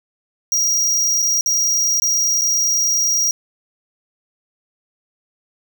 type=tone with dropouts; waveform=square; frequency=5710 Hz; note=F8; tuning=37 cents sharp; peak=-15 dBFS; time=0.52-3.31 s; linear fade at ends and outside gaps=1 ms; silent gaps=1.221-1.225 / 1.41-1.46 / 2-2.02 / 2.412-2.418 s; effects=none